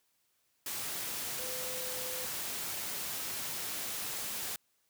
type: tone in noise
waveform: sine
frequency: 508 Hz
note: B4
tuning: 49 cents sharp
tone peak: -44 dBFS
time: 1.39-2.25 s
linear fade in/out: 2 ms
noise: white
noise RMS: -38 dBFS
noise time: 0.66-4.56 s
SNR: -9 dB
effects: white hiss -75 dBFS RMS until 4.89 s + high-pass 60 Hz 12 dB/octave